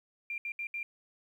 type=tone bursts at uneven times; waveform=sine; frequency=2382 Hz; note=D7; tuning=24 cents sharp; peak=-34 dBFS; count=4; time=0.3-0.38 / 0.45-0.52 / 0.59-0.67 / 0.74-0.83 s; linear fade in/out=2 ms; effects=11-bit